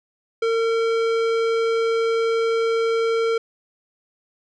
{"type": "tone with tanh clipping", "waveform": "sine", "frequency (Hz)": 455.3, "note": "A#4", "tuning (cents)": -41, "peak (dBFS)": -20, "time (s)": [0.42, 3.38], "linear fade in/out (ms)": 5, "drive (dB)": 17, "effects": []}